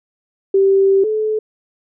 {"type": "tone pair in turn", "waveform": "sine", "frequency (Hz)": [389.6, 431.8], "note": ["G4", "A4"], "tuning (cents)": [-11, -33], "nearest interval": "major second", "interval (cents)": 178, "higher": "second", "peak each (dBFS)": [-9, -15], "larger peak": "first", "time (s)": [[0.54, 1.04], [1.04, 1.39]], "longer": "first", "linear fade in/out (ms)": 5, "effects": []}